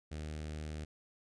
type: tone with notch filter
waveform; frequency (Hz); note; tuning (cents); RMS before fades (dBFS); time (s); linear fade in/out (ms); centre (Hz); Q
sawtooth; 76.6; D#2; -27; -42; 0.11-0.85; 10; 1000; 1.5
effects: resampled to 22050 Hz